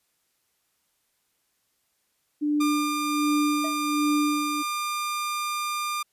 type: tone with tremolo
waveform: sine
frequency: 296.2 Hz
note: D4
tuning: 15 cents sharp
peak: -20 dBFS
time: 2.41-4.63 s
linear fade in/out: 20 ms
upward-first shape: sine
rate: 1.3 Hz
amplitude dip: 65%
type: tone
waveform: sawtooth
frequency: 1200 Hz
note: D6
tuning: 37 cents sharp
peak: -23 dBFS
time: 2.6-6.03 s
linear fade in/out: 10 ms
type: tone with exponential decay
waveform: triangle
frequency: 642 Hz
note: E5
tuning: 46 cents flat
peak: -27 dBFS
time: 3.64-3.81 s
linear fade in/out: 5 ms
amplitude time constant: 36 ms
effects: white hiss -72 dBFS RMS until 6.12 s + resampled to 32000 Hz